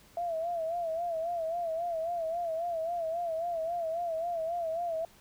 sine tone with vibrato, 670 Hz, E5, 28 cents sharp, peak -30 dBFS, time 0.17-5.05 s, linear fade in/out 2 ms, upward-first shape sine, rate 3.7 Hz, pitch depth 81 cents each way, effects pink hiss -59 dBFS RMS until 5.2 s

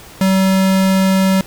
square tone, 190.7 Hz, G3, 47 cents flat, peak -11 dBFS, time 0.21-1.41 s, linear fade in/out 2 ms, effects pink hiss -38 dBFS RMS until 1.46 s

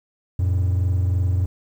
triangle tone pair together, 89.5 / 112.59 Hz, F2 / A2, +43 / +40 cents, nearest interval major third, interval 397 cents, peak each -15 / -23 dBFS, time 0.39-1.46 s, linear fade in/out 5 ms, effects tanh soft clip ceiling -11 dBFS + 9-bit

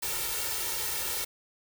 white noise with comb filter, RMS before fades -32 dBFS, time 0.02-1.25 s, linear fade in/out 10 ms, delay 2.2 ms, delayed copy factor +0.85, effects none

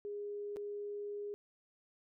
sine tone with dropouts, 410.8 Hz, G#4, 19 cents flat, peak -39 dBFS, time 0.05-1.34 s, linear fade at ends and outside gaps 0 ms, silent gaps 0.561-0.568 s, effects none

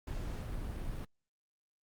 brown noise, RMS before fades -39 dBFS, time 0.07-1.05 s, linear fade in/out 5 ms, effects Opus 48 kbps

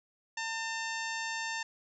harmonic tone, 900 Hz, A5, 39 cents sharp, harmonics 1 / 2 / 3 / 4 / 5 / 6 / 7 / 8, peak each -40 / -37 / -41 / -46 / -47 / -46 / -47 / -48 dBFS, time 0.37-1.63 s, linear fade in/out 5 ms, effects none

